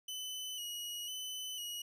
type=tone with vibrato; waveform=sawtooth; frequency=2960 Hz; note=F#7; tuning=in tune; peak=-37 dBFS; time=0.08-1.82 s; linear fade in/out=5 ms; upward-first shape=square; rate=1 Hz; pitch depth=34 cents each way; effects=none